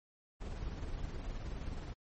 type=noise with tremolo; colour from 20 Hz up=brown; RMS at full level=-39 dBFS; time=0.4-1.94 s; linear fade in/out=20 ms; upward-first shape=sine; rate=19 Hz; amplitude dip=40%; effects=MP3 32 kbps